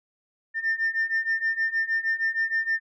sine beating tone pair, 1799 / 1805.4 Hz, A6 / A6, +38 / +44 cents, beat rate 6.4 Hz, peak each -26 / -24 dBFS, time 0.54-2.8 s, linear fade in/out 50 ms, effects tanh soft clip ceiling -18 dBFS

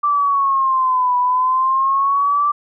sine exponential two-way sweep, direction down then up, 1174.7 to 984 to 1174.7 Hz, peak -13 dBFS, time 0.03-2.52 s, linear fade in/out 10 ms, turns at 1.17 s, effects none

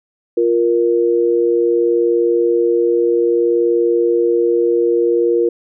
sine tone pair together, 349.2 / 469.8 Hz, F4 / A#4, 0 / +13 cents, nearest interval perfect fourth, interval 513 cents, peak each -14 dBFS, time 0.37-5.49 s, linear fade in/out 5 ms, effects none

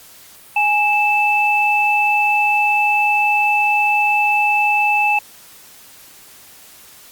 sine tone pair together, 830.6 / 2635 Hz, G#5 / E7, 0 / -1 cents, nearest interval octave + minor sixth, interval 1999 cents, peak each -16 / -15 dBFS, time 0.56-5.19 s, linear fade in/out 5 ms, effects white hiss -43 dBFS RMS until 7.11 s + Opus 48 kbps

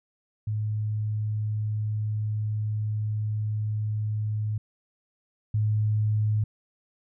sine tone pair in turn, 106.9 / 106.9 Hz, A2 / A2, -49 / -49 cents, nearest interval unison, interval 0 cents, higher neither, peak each -25 / -21 dBFS, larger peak second, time 0.47-4.58 / 5.54-6.44 s, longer first, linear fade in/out 5 ms, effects none

